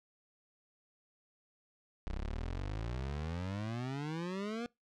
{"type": "exponential sweep", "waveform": "25% pulse", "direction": "up", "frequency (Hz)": [30.87, 243], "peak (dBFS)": -33, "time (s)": [2.07, 4.66], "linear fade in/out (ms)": 0, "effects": ["noise-tail reverb RT60 0.2 s tail -25 dB re dry", "low-pass 5000 Hz 12 dB/octave"]}